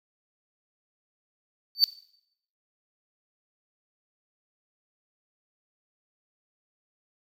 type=tone with exponential growth; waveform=triangle; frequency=4559 Hz; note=C#8; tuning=48 cents sharp; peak=-10 dBFS; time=1.75-1.84 s; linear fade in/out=0 ms; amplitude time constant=18 ms; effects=noise-tail reverb RT60 0.7 s tail -18 dB re dry